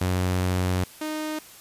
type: tone pair in turn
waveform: sawtooth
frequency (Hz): 91.5 / 308.6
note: F#2 / D#4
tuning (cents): -19 / -14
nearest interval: octave + major sixth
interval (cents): 2105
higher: second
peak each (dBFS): -18 / -24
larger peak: first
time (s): 0.01-0.84 / 1.01-1.39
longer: first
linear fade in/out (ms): 5
effects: white hiss -47 dBFS RMS until 1.6 s + resampled to 32000 Hz